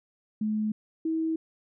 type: tone pair in turn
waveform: sine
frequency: 214.5 / 322.1 Hz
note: A3 / E4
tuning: -44 / -40 cents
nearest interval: perfect fifth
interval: 704 cents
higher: second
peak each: -25 dBFS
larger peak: neither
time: 0.41-0.72 / 1.05-1.36 s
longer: neither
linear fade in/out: 5 ms
effects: none